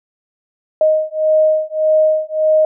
sine beating tone pair, 622.3 / 624 Hz, D#5 / D#5, 0 / +5 cents, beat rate 1.7 Hz, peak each -14 dBFS, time 0.81-2.65 s, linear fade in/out 2 ms, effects none

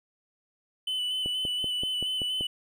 triangle tone with vibrato, 3001 Hz, F#7, 24 cents sharp, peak -26 dBFS, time 0.87-2.47 s, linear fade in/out 5 ms, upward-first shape square, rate 4.2 Hz, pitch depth 19 cents each way
click train, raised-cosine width 2 ms, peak -23 dBFS, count 7, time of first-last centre 1.26-2.409 s, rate 5.22 Hz
effects none

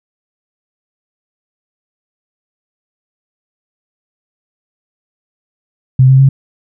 sine tone with pitch steps, 130 / 132.73 / 135.52 Hz, C3 / C3 / C#3, -11 / +25 / -39 cents, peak -3 dBFS, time 5.99-6.29 s, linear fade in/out 5 ms, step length 100 ms, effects none

